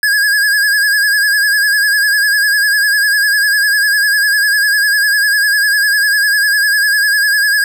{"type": "tone with vibrato", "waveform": "square", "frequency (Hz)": 1661.2, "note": "G#6", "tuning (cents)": 0, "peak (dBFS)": -10, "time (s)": [0.03, 7.64], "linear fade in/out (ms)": 2, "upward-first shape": "sine", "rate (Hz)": 10, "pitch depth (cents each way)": 62, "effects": []}